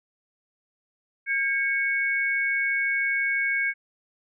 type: tone pair together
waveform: sine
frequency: 1614.7 / 2217 Hz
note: G#6 / C#7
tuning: -49 / 0 cents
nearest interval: perfect fourth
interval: 549 cents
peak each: -26 / -24 dBFS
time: 1.26-3.74 s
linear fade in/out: 50 ms
effects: none